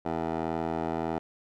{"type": "tone with band-pass filter", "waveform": "15% pulse", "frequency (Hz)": 81.6, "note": "E2", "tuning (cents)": -17, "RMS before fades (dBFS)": -31, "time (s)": [0.05, 1.19], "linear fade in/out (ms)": 10, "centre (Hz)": 590, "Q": 1.9, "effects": []}